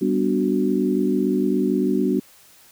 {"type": "chord", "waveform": "sine", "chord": "G major seventh", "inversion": "none", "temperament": "equal", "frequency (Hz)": [196, 246.9, 293.7, 370], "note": ["G3", "B3", "D4", "F#4"], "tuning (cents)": [0, 0, 0, 0], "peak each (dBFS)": -23, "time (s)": [0.01, 2.2], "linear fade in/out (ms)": 10, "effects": ["white hiss -51 dBFS RMS until 2.71 s"]}